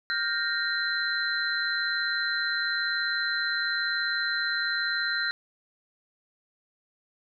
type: tone cluster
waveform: sine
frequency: 1408 / 1569 / 1854 / 4070 Hz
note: F6 / G6 / A#6 / C8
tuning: +14 / +1 / -10 / -49 cents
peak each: -31 dBFS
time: 0.1-5.31 s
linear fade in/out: 0 ms
effects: none